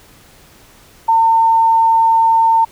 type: tone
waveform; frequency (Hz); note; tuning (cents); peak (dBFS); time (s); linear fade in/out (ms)
sine; 905; A5; +48; -8; 1.08-2.65; 10
effects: pink hiss -45 dBFS RMS until 2.71 s